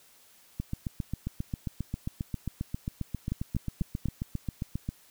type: two click trains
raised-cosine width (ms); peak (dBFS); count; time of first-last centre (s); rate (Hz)
5; -17 / -19; 4 / 33; 3.32-4.057 / 0.6-4.89; 4.07 / 7.46
effects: white hiss -59 dBFS RMS until 5.1 s